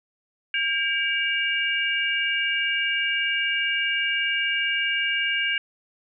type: tone cluster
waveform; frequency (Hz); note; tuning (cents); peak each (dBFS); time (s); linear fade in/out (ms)
sine; 1607 / 2302 / 2827; G6 / D7 / F7; +43 / -35 / +20; -26; 0.54-5.58; 2
effects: none